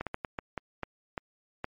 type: slowing click train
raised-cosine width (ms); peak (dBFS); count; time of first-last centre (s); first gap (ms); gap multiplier
0.5; -18; 9; 0.01-1.644; 57; 1.35
effects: MP3 48 kbps